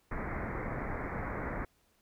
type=low-pass noise; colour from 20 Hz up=pink; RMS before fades=-37 dBFS; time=0.11-1.65 s; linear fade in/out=5 ms; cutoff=2200 Hz; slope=96 dB/octave; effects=pink hiss -71 dBFS RMS until 2.01 s